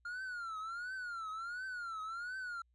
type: tone with vibrato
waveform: triangle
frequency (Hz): 1400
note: F6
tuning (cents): +4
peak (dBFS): -38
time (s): 0.05-2.62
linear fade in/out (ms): 5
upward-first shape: triangle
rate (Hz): 1.4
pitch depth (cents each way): 180
effects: added 60 Hz sine -70 dBFS peak until 2.74 s + resampled to 24000 Hz